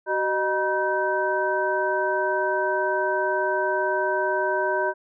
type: tone cluster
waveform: sine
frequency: 378.8 / 614 / 960 / 1542 Hz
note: F#4 / D#5 / B5 / G6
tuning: +41 / -23 / -49 / -29 cents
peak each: -27 / -26 / -26 / -27 dBFS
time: 0.06-4.94 s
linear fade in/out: 50 ms
effects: none